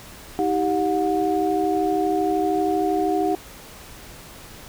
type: tone cluster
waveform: sine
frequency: 318.7 / 391.5 / 725 Hz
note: D#4 / G4 / F#5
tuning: +42 / -2 / -35 cents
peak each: -23 dBFS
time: 0.39-3.35 s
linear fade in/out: 0 ms
effects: pink hiss -42 dBFS RMS until 4.68 s